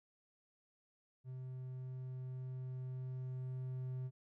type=tone with level ramp; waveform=triangle; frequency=128.7 Hz; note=C3; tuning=28 cents flat; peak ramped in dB=-42 to -37 dBFS; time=1.24-4.11 s; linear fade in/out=50 ms; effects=none